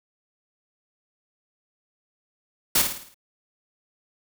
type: noise with echo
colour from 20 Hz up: white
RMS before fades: -19 dBFS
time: 2.75-2.82 s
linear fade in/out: 5 ms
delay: 54 ms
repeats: 6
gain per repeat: -6 dB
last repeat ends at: 3.144 s
effects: none